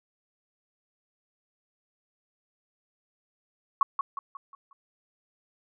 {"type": "tone with echo", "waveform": "sine", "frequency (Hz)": 1108.7, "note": "C#6", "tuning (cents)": 0, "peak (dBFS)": -17, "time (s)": [3.81, 3.83], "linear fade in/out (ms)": 2, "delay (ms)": 180, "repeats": 5, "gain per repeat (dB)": -7, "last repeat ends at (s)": 4.73, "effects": []}